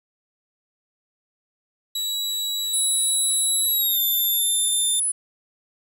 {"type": "tone with pitch glide", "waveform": "sawtooth", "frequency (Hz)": [3901, 3577], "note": ["B7", "A7"], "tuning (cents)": [-22, 28], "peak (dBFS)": -21, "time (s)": [1.95, 5], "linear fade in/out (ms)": 5, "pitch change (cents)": -150, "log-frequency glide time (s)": [3.73, 4.01]}
{"type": "linear two-way sweep", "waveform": "sine", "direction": "up then down", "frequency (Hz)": [9990, 11840, 9990], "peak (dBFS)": -20, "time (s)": [2.73, 5.12], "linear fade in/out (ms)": 10, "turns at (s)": 4.08}
{"effects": ["9-bit"]}